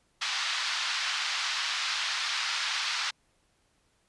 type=band-pass noise; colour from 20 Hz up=white; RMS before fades=-31 dBFS; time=0.21-3.11 s; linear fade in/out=10 ms; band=1000 to 4900 Hz; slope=24 dB/octave; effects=pink hiss -70 dBFS RMS until 4.08 s + resampled to 24000 Hz